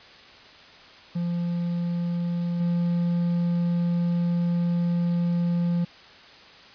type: tone with level steps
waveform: triangle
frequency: 172.8 Hz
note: F3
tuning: 18 cents flat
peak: -22 / -19 dBFS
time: 1.15-5.85 s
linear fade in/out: 10 ms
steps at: 2.6 s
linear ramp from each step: 5 ms
effects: white hiss -48 dBFS RMS until 6.74 s + resampled to 11025 Hz